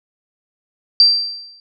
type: tone with exponential decay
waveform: sine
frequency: 4699 Hz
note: D8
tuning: in tune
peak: -4 dBFS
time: 1-1.6 s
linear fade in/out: 1 ms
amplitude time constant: 130 ms
effects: none